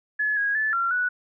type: tone with pitch steps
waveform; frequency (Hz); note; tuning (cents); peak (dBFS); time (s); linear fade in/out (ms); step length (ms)
sine; 1707 / 1648 / 1741 / 1372 / 1475; G#6 / G#6 / A6 / F6 / F#6; +47 / -14 / -19 / -31 / -6; -21; 0.19-1.09; 10; 180
effects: none